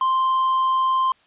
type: tone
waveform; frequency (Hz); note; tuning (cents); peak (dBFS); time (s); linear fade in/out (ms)
triangle; 1046.5; C6; 0; -15; 0.01-1.12; 2
effects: white hiss -58 dBFS RMS until 1.26 s + resampled to 8000 Hz